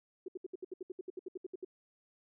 sine tone bursts, 369.3 Hz, F#4, 3 cents flat, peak -38 dBFS, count 16, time 0.26-1.648 s, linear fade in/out 5 ms, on 23 ms, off 68 ms, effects none

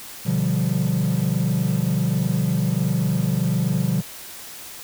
triangle chord, G dominant seventh, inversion first, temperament equal, 123.47 / 146.83 / 174.61 / 196 Hz, B2 / D3 / F3 / G3, 0 / 0 / 0 / 0 cents, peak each -22 / -21 / -20 / -23 dBFS, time 0.25-4.02 s, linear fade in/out 20 ms, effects tanh soft clip ceiling -11 dBFS + white hiss -38 dBFS RMS until 4.83 s

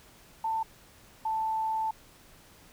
sine tone pair in turn, 891 / 881.8 Hz, A5 / A5, +22 / +4 cents, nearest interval unison, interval 18 cents, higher first, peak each -27 dBFS, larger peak neither, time 0.44-0.63 / 1.25-1.91 s, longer second, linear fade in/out 5 ms, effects pink hiss -56 dBFS RMS until 2.72 s

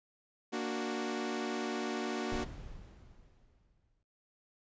sawtooth chord, Bb augmented, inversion none, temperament equal, 233.1 / 293.7 / 370 Hz, Bb3 / D4 / F#4, 0 / 0 / 0 cents, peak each -34 / -36 / -34 dBFS, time 0.52-2.45 s, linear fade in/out 20 ms
brown noise with exponential decay, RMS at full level -38 dBFS, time 2.32-4.03 s, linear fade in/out 0 ms, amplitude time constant 370 ms
effects noise-tail reverb RT60 0.3 s tail -26 dB re dry + resampled to 16000 Hz

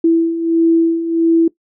sine beating tone pair, 329.6 / 331.1 Hz, E4 / E4, 0 / +8 cents, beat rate 1.5 Hz, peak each -17 / -11 dBFS, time 0.04-1.48 s, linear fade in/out 5 ms, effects noise-tail reverb RT60 0.1 s tail -19 dB re dry

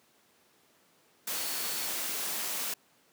sine tone in noise, 4435 Hz, C#8, in tune, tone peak -43 dBFS, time 1.35-1.86 s, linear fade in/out 5 ms, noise white, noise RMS -34 dBFS, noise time 1.27-2.74 s, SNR -12 dB, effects pink hiss -65 dBFS RMS until 3.12 s + high-pass 200 Hz 12 dB/octave

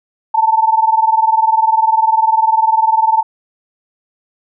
sine tone pair together, 880 / 900 Hz, A5 / A5, 0 / +39 cents, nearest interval unison, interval 39 cents, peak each -12 dBFS, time 0.34-3.23 s, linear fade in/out 10 ms, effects none

